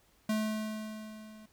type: tone with level ramp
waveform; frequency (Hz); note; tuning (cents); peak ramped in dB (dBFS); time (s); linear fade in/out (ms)
square; 216.1; A3; -31; -28 to -51; 0.29-1.46; 5
effects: pink hiss -67 dBFS RMS until 1.52 s